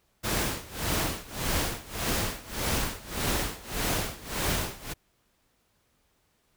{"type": "noise with tremolo", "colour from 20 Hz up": "pink", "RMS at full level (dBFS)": -27, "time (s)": [0.23, 4.94], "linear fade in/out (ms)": 20, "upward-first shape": "sine", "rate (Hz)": 1.7, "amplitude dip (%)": 90, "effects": ["pink hiss -70 dBFS RMS until 6.56 s"]}